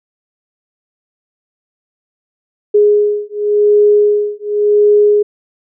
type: beating tone pair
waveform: sine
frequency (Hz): 415.3 / 416.21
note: G#4 / G#4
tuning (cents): 0 / +4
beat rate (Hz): 0.91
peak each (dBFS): -11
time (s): 2.74-5.23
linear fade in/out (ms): 10
effects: none